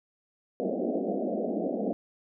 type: band-pass noise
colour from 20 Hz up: pink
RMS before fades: -30 dBFS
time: 0.6-1.93 s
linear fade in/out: 0 ms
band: 190 to 710 Hz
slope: 96 dB/octave
effects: none